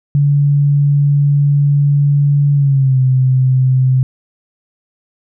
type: tone with pitch glide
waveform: sine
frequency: 143.3 to 129.9 Hz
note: D3 to C3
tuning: -42 to -12 cents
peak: -8 dBFS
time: 0.15-4.03 s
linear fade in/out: 0 ms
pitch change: -170 cents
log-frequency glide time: 2.54-2.99 s
effects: none